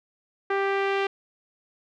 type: tone with low-pass filter sweep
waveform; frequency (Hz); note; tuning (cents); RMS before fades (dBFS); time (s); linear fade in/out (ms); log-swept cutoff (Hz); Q
sawtooth; 393.4; G4; +6; -25; 0.5-1.07; 5; 1800 to 2800; 1.7
effects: none